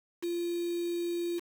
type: tone with quantisation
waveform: sine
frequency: 344.9 Hz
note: F4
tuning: 22 cents flat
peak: -30 dBFS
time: 0.22-1.4 s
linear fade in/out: 20 ms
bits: 7
effects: none